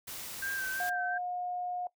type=noise; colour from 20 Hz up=white; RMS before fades=-42 dBFS; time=0.07-0.9 s; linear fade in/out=10 ms
type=tone with vibrato; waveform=sine; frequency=1568 Hz; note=G6; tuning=in tune; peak=-33 dBFS; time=0.42-1.18 s; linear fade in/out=5 ms; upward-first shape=sine; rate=2.8 Hz; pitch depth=37 cents each way
type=tone; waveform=sine; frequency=718 Hz; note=F5; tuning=48 cents sharp; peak=-33 dBFS; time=0.8-1.87 s; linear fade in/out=2 ms
effects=noise-tail reverb RT60 0.1 s tail -19 dB re dry